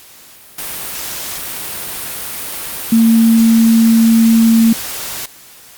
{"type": "tone in noise", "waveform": "sine", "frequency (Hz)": 227.1, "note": "A#3", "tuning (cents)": -45, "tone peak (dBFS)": -6, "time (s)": [2.92, 4.73], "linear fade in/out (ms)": 5, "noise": "white", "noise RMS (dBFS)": -24, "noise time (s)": [0.58, 5.26], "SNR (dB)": 15, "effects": ["white hiss -40 dBFS RMS until 5.77 s", "Opus 48 kbps"]}